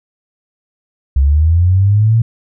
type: linear sweep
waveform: sine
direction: up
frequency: 65.41 to 116.5 Hz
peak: -7 dBFS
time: 1.16-2.22 s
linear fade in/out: 5 ms
effects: none